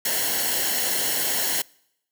white noise with comb filter, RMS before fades -24 dBFS, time 0.05-1.62 s, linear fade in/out 5 ms, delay 0.82 ms, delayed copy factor -0.65, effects noise-tail reverb RT60 0.8 s tail -26 dB re dry

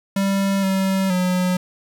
square tone with pitch steps, 196 / 191.8 / 181.9 Hz, G3 / G3 / F#3, 0 / -37 / -29 cents, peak -18 dBFS, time 0.16-1.57 s, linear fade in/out 5 ms, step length 470 ms, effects 8-bit

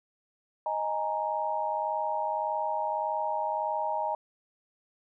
sine chord, D# suspended fourth, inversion none, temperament equal, 622.3 / 830.6 / 932.3 Hz, D#5 / G#5 / A#5, 0 / 0 / 0 cents, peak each -33 / -32 / -31 dBFS, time 0.66-4.15 s, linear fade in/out 2 ms, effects none

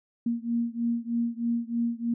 sine beating tone pair, 233.1 / 236.3 Hz, A#3 / A#3, 0 / +24 cents, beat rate 3.2 Hz, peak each -28 / -29 dBFS, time 0.26-2.14 s, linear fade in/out 5 ms, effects none

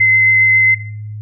sine tone with vibrato, 2058 Hz, C7, 29 cents flat, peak -7 dBFS, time 0-0.75 s, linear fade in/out 10 ms, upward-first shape triangle, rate 7.3 Hz, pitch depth 9 cents each way, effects noise-tail reverb RT60 0.6 s tail -19 dB re dry + added 106 Hz sine -24 dBFS peak until 1.21 s

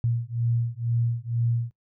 sine beating tone pair, 116.54 / 118.64 Hz, A#2 / A#2, 0 / +31 cents, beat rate 2.1 Hz, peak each -26 dBFS, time 0.04-1.71 s, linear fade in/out 0 ms, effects noise-tail reverb RT60 0.1 s tail -21 dB re dry

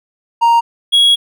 triangle tone pair in turn, 932.3 / 3322 Hz, A#5 / G#7, 0 / 0 cents, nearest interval octave + minor seventh, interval 2200 cents, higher second, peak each -5 dBFS, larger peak neither, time 0.41-0.61 / 0.92-1.16 s, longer second, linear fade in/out 20 ms, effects none

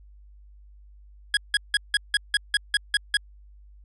25% pulse tone bursts, 1661.2 Hz, G#6, in tune, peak -14 dBFS, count 10, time 1.34-3.17 s, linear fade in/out 2 ms, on 30 ms, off 170 ms, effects added 50 Hz sine -47 dBFS peak until 3.84 s + resampled to 24000 Hz

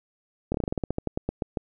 slowing click train, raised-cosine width 2 ms, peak -13 dBFS, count 16, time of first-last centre 0.52-1.572 s, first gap 24 ms, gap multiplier 1.14, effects none

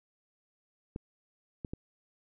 clicks, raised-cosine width 3 ms, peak -24 dBFS, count 3, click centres 0.961 / 1.648 / 1.735 s, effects none

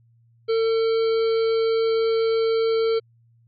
harmonic tone, 450.6 Hz, A4, 41 cents sharp, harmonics 1 / 3 / 5 / 7 / 9 / 10, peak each -18 / -34 / -39 / -40 / -40 / -40 dBFS, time 0.48-3 s, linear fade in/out 20 ms, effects added 116 Hz sine -55 dBFS peak until 3.47 s

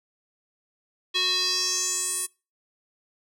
square tone with band-pass filter sweep, 367.9 Hz, F#4, 10 cents flat, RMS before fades -26 dBFS, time 1.14-2.27 s, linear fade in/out 20 ms, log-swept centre 3500 to 9900 Hz, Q 4.7, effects noise-tail reverb RT60 0.3 s tail -24 dB re dry

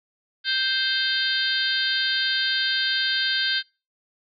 harmonic tone, 523 Hz, C5, 1 cent flat, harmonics 3 / 4 / 5 / 6 / 7 / 8 / 9, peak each -25 / -36 / -37 / -28 / -27 / -29 / -30 dBFS, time 0.44-3.63 s, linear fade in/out 50 ms, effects noise-tail reverb RT60 0.3 s tail -25 dB re dry

